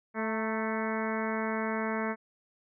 harmonic tone with a mistuned harmonic, 220 Hz, A3, in tune, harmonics 1 / 2 / 3 / 4 / 5 / 6 / 7 / 8 / 9 / 10, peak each -33 / -36 / -38 / -39 / -40 / -41 / -41 / -42 / -43 / -43 dBFS, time 0.14-2.16 s, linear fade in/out 50 ms, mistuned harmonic 4, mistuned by +41 cents, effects none

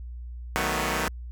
5% pulse chord, B dominant seventh, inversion first, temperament equal with one note detuned, 155.56 / 185 / 221.9 / 246.9 Hz, D#3 / F#3 / A3 / B3, 0 / 0 / +15 / 0 cents, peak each -19 / -20 / -20 / -20 dBFS, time 0.56-1.08 s, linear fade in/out 0 ms, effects added 60 Hz sine -35 dBFS peak until 1.31 s

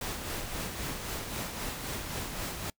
pink noise with tremolo, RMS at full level -35 dBFS, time 0.01-2.7 s, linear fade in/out 2 ms, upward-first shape sine, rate 3.8 Hz, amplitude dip 40%, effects noise-tail reverb RT60 0.1 s tail -25 dB re dry

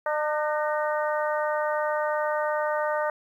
harmonic tone with a mistuned harmonic, 301.9 Hz, D4, 48 cents sharp, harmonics 2 / 3 / 4 / 5 / 6, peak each -26 / -30 / -32 / -34 / -36 dBFS, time 0.06-3.1 s, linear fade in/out 2 ms, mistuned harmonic 6, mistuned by +45 cents, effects 10-bit

